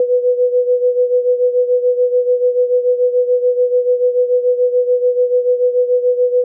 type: beating tone pair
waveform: sine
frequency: 493.9 / 500.8 Hz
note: B4 / B4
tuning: 0 / +24 cents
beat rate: 6.9 Hz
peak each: -12 / -17 dBFS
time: 0-6.44 s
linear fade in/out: 2 ms
effects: none